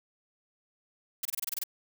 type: noise bursts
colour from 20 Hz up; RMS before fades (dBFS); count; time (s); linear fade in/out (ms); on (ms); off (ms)
blue; -32; 9; 1.23-1.637; 5; 23; 25
effects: none